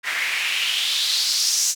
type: noise with band-pass filter sweep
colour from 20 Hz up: white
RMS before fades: -22 dBFS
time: 0.03-1.75 s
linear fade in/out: 50 ms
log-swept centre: 1800 to 6500 Hz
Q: 3.6
effects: none